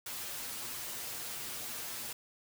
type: noise with comb filter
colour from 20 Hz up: white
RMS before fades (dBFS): -41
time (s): 0.06-2.13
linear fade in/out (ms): 5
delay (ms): 8.4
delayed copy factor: +0.8
effects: none